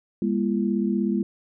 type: tone cluster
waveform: sine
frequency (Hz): 202.6 / 239 / 339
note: G#3 / A#3 / E4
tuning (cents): -43 / +43 / +49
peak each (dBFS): -23 / -26 / -27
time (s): 0.22-1.23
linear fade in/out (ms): 2
effects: none